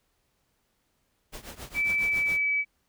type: noise with tremolo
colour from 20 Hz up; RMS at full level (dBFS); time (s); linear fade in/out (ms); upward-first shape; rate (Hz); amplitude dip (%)
pink; -39; 1.32-2.39; 20; triangle; 7.3; 90
type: tone with pitch glide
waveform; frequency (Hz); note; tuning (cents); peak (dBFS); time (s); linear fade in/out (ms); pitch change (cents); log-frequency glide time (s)
sine; 2314 to 2290; D7 to D7; -26 to -44; -23; 1.74-2.65; 50; -18; 1.94-2.51
effects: pink hiss -73 dBFS RMS until 2.88 s